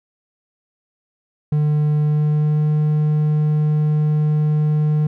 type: tone with pitch glide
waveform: triangle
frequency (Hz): 150 to 151.66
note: D3 to D#3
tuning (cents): +37 to -44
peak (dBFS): -12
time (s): 1.52-5.07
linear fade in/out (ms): 5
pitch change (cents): +19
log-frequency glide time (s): 2.05-2.69
effects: none